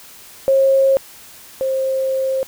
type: tone pair in turn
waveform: sine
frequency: 539 / 530 Hz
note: C#5 / C5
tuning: -49 / +22 cents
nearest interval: unison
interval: 29 cents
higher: first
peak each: -10 / -16 dBFS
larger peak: first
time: 0.48-0.97 / 1.61-2.43 s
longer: second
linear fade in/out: 0 ms
effects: white hiss -41 dBFS RMS until 2.47 s